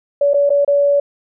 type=tone with dropouts; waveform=sine; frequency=570 Hz; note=C#5; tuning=48 cents sharp; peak=-10 dBFS; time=0.21-1 s; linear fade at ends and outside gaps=5 ms; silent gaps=0.335-0.342 / 0.494-0.502 / 0.648-0.677 s; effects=none